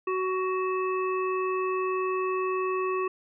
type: harmonic tone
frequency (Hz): 373.2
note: F#4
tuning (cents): +15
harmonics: 1 / 3 / 5 / 7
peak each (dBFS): -27 / -30 / -44 / -38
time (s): 0.07-3.08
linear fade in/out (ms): 5
effects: none